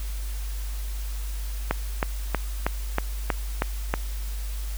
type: click train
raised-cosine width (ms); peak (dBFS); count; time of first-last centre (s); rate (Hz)
0.5; -7; 8; 1.71-3.939; 3.14
effects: added 50 Hz sine -28 dBFS peak until 4.77 s + white hiss -43 dBFS RMS until 4.77 s